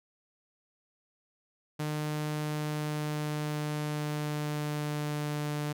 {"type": "tone with pitch glide", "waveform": "sawtooth", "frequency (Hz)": [151.3, 148.44], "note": ["D#3", "D3"], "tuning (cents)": [-48, 19], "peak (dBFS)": -27, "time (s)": [1.79, 5.73], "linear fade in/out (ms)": 10, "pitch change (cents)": -33, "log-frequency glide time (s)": [2.39, 5.55], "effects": []}